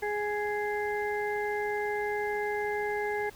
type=harmonic tone; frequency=416.2 Hz; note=G#4; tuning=4 cents sharp; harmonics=1 / 2 / 4 / 5; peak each=-31 / -34 / -37 / -38 dBFS; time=0.02-3.3 s; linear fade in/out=10 ms; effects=pink hiss -53 dBFS RMS until 3.35 s